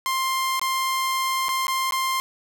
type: tone with dropouts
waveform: sawtooth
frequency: 1053 Hz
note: C6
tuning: 11 cents sharp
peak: -18 dBFS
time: 0.06-2.2 s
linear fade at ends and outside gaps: 0 ms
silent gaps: 0.595-0.615 / 1.484-1.49 / 1.669-1.681 / 1.909-1.922 s
effects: none